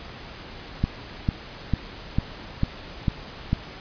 click train, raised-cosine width 5 ms, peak -8 dBFS, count 7, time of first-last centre 0.84-3.531 s, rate 2.23 Hz, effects pink hiss -40 dBFS RMS until 3.8 s + resampled to 11025 Hz

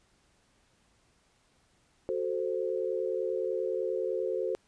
sine chord, F# diminished, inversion none, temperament equal, 370 / 440 / 523.3 Hz, F#4 / A4 / C5, 0 / 0 / 0 cents, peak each -33 dBFS, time 2.09-4.55 s, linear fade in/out 0 ms, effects pink hiss -68 dBFS RMS until 4.67 s + resampled to 22050 Hz

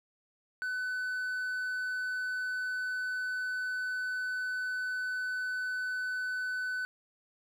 triangle tone, 1504 Hz, F#6, 28 cents sharp, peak -30 dBFS, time 0.62-6.85 s, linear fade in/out 0 ms, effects none

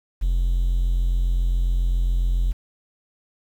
triangle tone, 43.65 Hz, F1, in tune, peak -15 dBFS, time 0.21-2.53 s, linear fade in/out 20 ms, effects tanh soft clip ceiling -11 dBFS + 8-bit

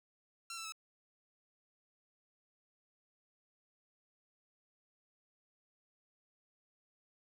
10% pulse tone with pitch steps, 1359 / 1329.5 / 1300.6 Hz, F6 / E6 / E6, -48 / +14 / -24 cents, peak -34 dBFS, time 0.5-0.722 s, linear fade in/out 2 ms, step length 74 ms, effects none

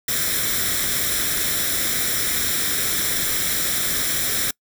white noise with comb filter, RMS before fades -22 dBFS, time 0.08-4.51 s, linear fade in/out 5 ms, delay 0.54 ms, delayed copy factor +0.65, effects noise-tail reverb RT60 0.1 s tail -26 dB re dry

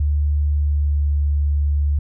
sine tone with pitch glide, 73.42 to 72.58 Hz, D2 to D2, 0 to -20 cents, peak -15 dBFS, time 0-1.99 s, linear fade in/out 5 ms, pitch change -20 cents, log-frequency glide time 0.52-1.04 s, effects none

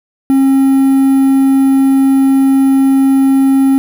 triangle tone with quantisation, 269.8 Hz, C#4, 47 cents flat, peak -4 dBFS, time 0.3-3.78 s, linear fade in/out 0 ms, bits 5, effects none

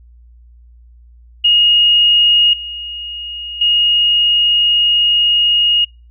sine tone with level steps, 2866 Hz, F7, 44 cents sharp, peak -7 / -23 / -9 dBFS, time 1.44-5.85 s, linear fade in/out 10 ms, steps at 2.53 / 3.61 s, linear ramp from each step 5 ms, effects noise-tail reverb RT60 0.3 s tail -25 dB re dry + added 59 Hz sine -40 dBFS peak until 6.1 s

